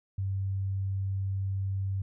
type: tone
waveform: sine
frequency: 96.9 Hz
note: G2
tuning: 20 cents flat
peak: -28 dBFS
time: 0.18-2.02 s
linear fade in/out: 5 ms
effects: none